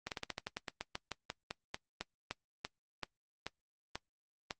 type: slowing click train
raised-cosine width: 0.2 ms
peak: -20 dBFS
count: 22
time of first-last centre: 0.07-4.509 s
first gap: 48 ms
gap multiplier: 1.13
effects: noise-tail reverb RT60 0.1 s tail -24 dB re dry + Opus 24 kbps